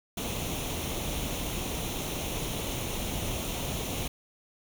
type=noise with comb filter; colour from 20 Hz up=pink; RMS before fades=-33 dBFS; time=0.17-4.08 s; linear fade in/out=5 ms; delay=0.31 ms; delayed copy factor=+0.6; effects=none